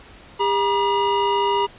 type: tone pair together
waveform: square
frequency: 402.6 / 957.5 Hz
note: G4 / A#5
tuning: +46 / +46 cents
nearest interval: octave + minor third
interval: 1500 cents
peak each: -22 / -20 dBFS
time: 0.39-1.67 s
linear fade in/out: 20 ms
effects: pink hiss -45 dBFS RMS until 1.78 s + resampled to 8000 Hz